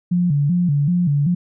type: tone with vibrato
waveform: sine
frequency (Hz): 159.4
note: D#3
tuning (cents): +42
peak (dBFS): -14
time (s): 0.11-1.35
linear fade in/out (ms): 10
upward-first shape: square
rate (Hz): 2.6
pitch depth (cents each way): 180
effects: none